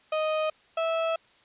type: tone pair in turn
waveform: 35% pulse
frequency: 622.3 / 654.7 Hz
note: D#5 / E5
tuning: 0 / -12 cents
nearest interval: minor second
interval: 88 cents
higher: second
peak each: -23 dBFS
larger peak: neither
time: 0.12-0.5 / 0.77-1.16 s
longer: second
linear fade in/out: 5 ms
effects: white hiss -60 dBFS RMS until 1.44 s + resampled to 8000 Hz